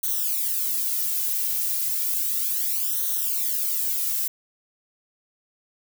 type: noise with flanger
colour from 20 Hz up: violet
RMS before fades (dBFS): -25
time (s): 0.03-4.28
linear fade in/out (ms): 5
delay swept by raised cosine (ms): 0.4 to 2.4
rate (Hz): 0.33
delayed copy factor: -0.95
effects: none